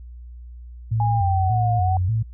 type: tone with vibrato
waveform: sine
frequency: 100.9 Hz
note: G#2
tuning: 49 cents flat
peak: -18 dBFS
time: 0.91-2.23 s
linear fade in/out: 10 ms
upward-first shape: square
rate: 1.7 Hz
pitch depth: 180 cents each way
type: linear two-way sweep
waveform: sine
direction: down then up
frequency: 831 to 711 to 761 Hz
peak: -21 dBFS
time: 1-1.97 s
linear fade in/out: 2 ms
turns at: 1.73 s
effects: added 60 Hz sine -36 dBFS peak until 2.33 s